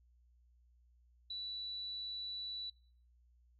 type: tone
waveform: sine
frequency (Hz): 3951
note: B7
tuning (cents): 0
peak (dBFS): -40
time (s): 1.3-2.7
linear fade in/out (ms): 5
effects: noise-tail reverb RT60 0.5 s tail -22 dB re dry + added 60 Hz sine -65 dBFS peak until 3.59 s